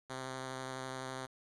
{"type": "tone with vibrato", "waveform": "5% pulse", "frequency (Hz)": 130.81, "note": "C3", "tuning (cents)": 0, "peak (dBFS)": -29, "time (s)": [0.09, 1.27], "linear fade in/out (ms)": 20, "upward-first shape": "triangle", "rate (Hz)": 12, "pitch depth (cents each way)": 15, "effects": ["resampled to 24000 Hz", "10-bit"]}